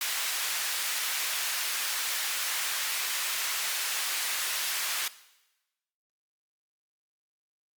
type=high-pass noise; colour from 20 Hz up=pink; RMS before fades=-31 dBFS; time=0.01-5.08 s; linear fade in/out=2 ms; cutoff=1600 Hz; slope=12 dB/octave; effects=noise-tail reverb RT60 1.0 s tail -17 dB re dry + Opus 48 kbps